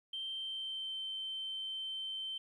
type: tone with pitch glide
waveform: sine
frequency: 3135 to 3101 Hz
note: G7 to G7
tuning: -1 to -19 cents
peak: -37 dBFS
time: 0.13-2.38 s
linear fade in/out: 5 ms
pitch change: -18 cents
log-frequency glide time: 0.29-0.98 s
effects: tanh soft clip ceiling -33 dBFS + 13-bit